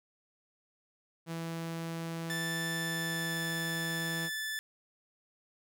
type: tone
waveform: sawtooth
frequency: 165.3 Hz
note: E3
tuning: 5 cents sharp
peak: -32 dBFS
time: 1.26-4.3 s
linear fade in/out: 50 ms
type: tone with pitch glide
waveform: sawtooth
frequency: 1760 to 1747.8 Hz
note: A6 to A6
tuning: 0 to -12 cents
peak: -31 dBFS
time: 2.3-4.59 s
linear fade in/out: 0 ms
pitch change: -12 cents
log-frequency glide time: 2.74-3.4 s
effects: none